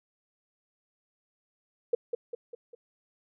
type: tone with echo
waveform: sine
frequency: 475.8 Hz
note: A#4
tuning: 35 cents sharp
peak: -20 dBFS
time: 1.93-1.95 s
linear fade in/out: 5 ms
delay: 200 ms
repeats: 4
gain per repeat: -6 dB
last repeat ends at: 2.75 s
effects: none